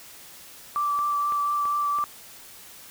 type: tone with vibrato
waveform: sine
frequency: 1166 Hz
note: D6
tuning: 13 cents flat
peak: -22 dBFS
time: 0.76-2.04 s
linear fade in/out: 0 ms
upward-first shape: triangle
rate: 4.2 Hz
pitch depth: 15 cents each way
type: click train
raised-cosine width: 0.5 ms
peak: -25 dBFS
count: 4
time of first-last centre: 0.99-1.987 s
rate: 3.01 Hz
effects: white hiss -46 dBFS RMS until 2.9 s